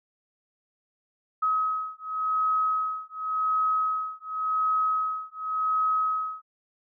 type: beating tone pair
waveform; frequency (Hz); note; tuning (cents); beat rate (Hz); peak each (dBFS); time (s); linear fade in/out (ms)
sine; 1273 / 1273.9; D#6 / D#6; +39 / +40; 0.9; -27; 1.42-6.42; 10
effects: none